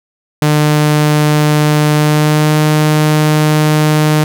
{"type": "tone with pitch glide", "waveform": "sawtooth", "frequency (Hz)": [150.5, 152.87], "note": ["D3", "D#3"], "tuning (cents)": [43, -30], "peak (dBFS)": -4, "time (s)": [0.42, 4.24], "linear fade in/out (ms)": 2, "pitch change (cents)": 27, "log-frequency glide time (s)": [1.95, 2.57], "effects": []}